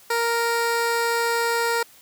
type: tone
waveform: 15% pulse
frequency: 466.2 Hz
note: A#4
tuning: in tune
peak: -14 dBFS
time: 0.1-1.83 s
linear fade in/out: 5 ms
effects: white hiss -51 dBFS RMS until 2.01 s + high-pass 60 Hz 12 dB/octave